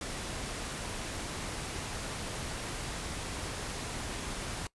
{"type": "noise", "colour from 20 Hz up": "pink", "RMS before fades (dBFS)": -38, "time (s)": [0.01, 4.67], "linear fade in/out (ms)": 2, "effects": ["noise-tail reverb RT60 0.1 s tail -21 dB re dry", "resampled to 24000 Hz"]}